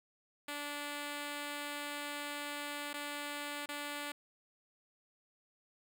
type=tone with dropouts; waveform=5% pulse; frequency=290.9 Hz; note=D4; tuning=16 cents flat; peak=-28 dBFS; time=0.48-4.12 s; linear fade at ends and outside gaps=5 ms; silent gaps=2.932-2.939 / 3.66-3.688 s; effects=none